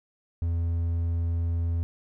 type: tone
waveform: triangle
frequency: 84.3 Hz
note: E2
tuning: 39 cents sharp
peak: -22 dBFS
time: 0.42-1.83 s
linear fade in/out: 0 ms
effects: none